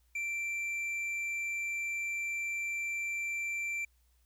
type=tone with tanh clipping; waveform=sine; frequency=2349 Hz; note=D7; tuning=in tune; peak=-34 dBFS; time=0.15-3.85 s; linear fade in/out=5 ms; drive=6 dB; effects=added 60 Hz sine -66 dBFS peak until 4.25 s + white hiss -75 dBFS RMS until 4.25 s